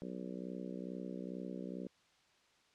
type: harmonic tone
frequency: 62.3 Hz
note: B1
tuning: 16 cents sharp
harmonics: 3 / 4 / 5 / 6 / 7 / 8 / 9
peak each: -45 / -47 / -49 / -51 / -52 / -53 / -54 dBFS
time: 0.02-1.87 s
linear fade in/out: 0 ms
effects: white hiss -70 dBFS RMS until 2.74 s + low-pass 5000 Hz 12 dB/octave